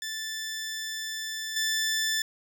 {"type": "tone with level steps", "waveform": "15% pulse", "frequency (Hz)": 1760, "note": "A6", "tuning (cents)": 0, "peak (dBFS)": [-26, -19], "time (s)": [0.02, 2.22], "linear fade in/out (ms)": 2, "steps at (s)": 1.56, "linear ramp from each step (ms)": 5, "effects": []}